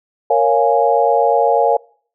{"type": "chord", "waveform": "sine", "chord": "Bb minor seventh", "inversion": "none", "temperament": "equal", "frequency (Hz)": [466.2, 554.4, 698.5, 830.6], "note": ["Bb4", "Db5", "F5", "Ab5"], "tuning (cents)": [0, 0, 0, 0], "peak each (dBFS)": -16, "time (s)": [0.3, 1.77], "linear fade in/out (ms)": 5, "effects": ["noise-tail reverb RT60 0.5 s tail -25 dB re dry"]}